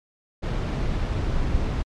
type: noise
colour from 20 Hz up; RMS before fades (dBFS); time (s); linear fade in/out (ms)
brown; -24; 0.42-1.83; 20
effects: low-pass 5000 Hz 12 dB/octave + MP3 64 kbps